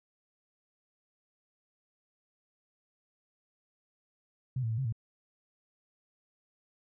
sine tone with pitch steps, 128.6 / 113.1 / 111.4 / 133.6 / 112.6 Hz, C3 / A2 / A2 / C3 / A2, -30 / +48 / +22 / +36 / +40 cents, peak -29 dBFS, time 4.56-4.925 s, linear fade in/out 5 ms, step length 73 ms, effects none

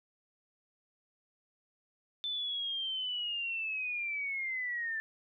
sine linear sweep, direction down, 3538 to 1760 Hz, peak -33 dBFS, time 2.24-5 s, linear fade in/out 0 ms, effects none

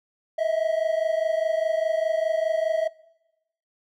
triangle tone pair together, 635.1 / 660 Hz, D#5 / E5, +35 / +2 cents, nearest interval minor second, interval 67 cents, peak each -22 dBFS, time 0.38-2.88 s, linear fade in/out 10 ms, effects noise-tail reverb RT60 0.9 s tail -22 dB re dry

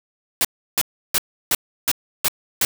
white noise bursts, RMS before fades -18 dBFS, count 7, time 0.41-2.649 s, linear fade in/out 0 ms, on 37 ms, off 330 ms, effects none

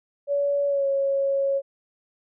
sine tone with pitch glide, 568 to 550.6 Hz, C#5 to C#5, +42 to -12 cents, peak -20 dBFS, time 0.27-1.62 s, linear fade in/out 50 ms, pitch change -54 cents, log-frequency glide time 0.67-0.86 s, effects none

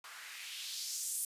blue noise with band-pass filter sweep, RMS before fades -42 dBFS, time 0.04-1.25 s, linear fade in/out 2 ms, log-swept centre 1200 to 10000 Hz, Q 2, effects resampled to 32000 Hz

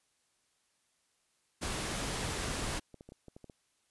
pink noise, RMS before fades -36 dBFS, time 1.61-2.8 s, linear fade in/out 20 ms
clicks, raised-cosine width 2 ms, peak -36 dBFS, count 12, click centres 2.444 / 2.485 / 2.626 / 2.793 / 2.943 / 3.009 / 3.09 / 3.121 / 3.283 / 3.365 / 3.443 / 3.498 s
effects white hiss -75 dBFS RMS until 3.9 s + resampled to 24000 Hz

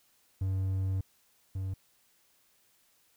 triangle tone pair in turn, 95.2 / 95.2 Hz, F#2 / F#2, +50 / +50 cents, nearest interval unison, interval 0 cents, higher neither, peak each -26 / -30 dBFS, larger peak first, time 0.41-1.01 / 1.55-1.74 s, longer first, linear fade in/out 5 ms, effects white hiss -68 dBFS RMS until 3.16 s

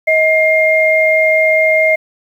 sine tone pair together, 633.4 / 2119 Hz, D#5 / C7, +31 / +21 cents, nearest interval octave + major sixth, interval 2090 cents, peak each -11 dBFS, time 0.07-1.96 s, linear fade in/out 10 ms, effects 7-bit

